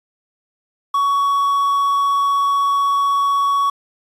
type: tone with quantisation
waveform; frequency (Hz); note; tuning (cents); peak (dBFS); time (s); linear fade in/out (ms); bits
triangle; 1121; C#6; +19; -12; 0.94-3.7; 5; 7
effects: resampled to 32000 Hz